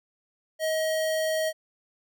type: tone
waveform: square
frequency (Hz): 633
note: D#5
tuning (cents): +30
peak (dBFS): -25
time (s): 0.59-1.53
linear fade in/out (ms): 50
effects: none